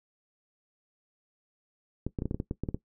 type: clicks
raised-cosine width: 3 ms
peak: -18 dBFS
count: 11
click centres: 2.066 / 2.188 / 2.221 / 2.256 / 2.311 / 2.345 / 2.401 / 2.511 / 2.636 / 2.688 / 2.745 s
effects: noise-tail reverb RT60 0.1 s tail -17 dB re dry